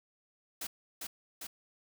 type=noise with echo; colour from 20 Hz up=white; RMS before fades=-39 dBFS; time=0.61-0.67 s; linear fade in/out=5 ms; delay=400 ms; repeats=2; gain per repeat=-2 dB; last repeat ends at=1.47 s; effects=none